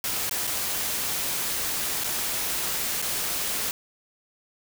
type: noise with dropouts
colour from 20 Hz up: white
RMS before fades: -28 dBFS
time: 0.04-3.71 s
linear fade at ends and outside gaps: 1 ms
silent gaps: 0.295-0.31 / 0.47-0.474 / 2.038-2.043 / 3.018-3.024 s
effects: none